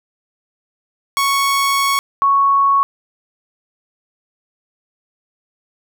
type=tone pair in turn; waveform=sawtooth / sine; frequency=1108.7 / 1108.7 Hz; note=C#6 / C#6; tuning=0 / 0 cents; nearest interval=unison; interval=0 cents; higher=neither; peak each=-10 dBFS; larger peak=neither; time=1.17-1.99 / 2.22-2.83 s; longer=first; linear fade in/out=0 ms; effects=none